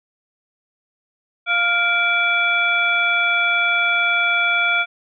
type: tone cluster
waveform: sine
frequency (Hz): 695 / 1402 / 2331 / 3394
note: F5 / F6 / D7 / G#7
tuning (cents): -9 / +6 / -14 / +37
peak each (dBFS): -26 / -19 / -18 / -26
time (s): 1.46-4.86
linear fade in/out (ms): 50
effects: none